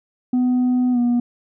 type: tone with pitch glide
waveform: sine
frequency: 250 to 241.3 Hz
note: B3 to B3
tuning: +21 to -40 cents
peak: -12 dBFS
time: 0.33-1.2 s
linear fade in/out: 5 ms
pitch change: -61 cents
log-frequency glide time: 0.92-0.98 s
effects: tanh soft clip ceiling -14 dBFS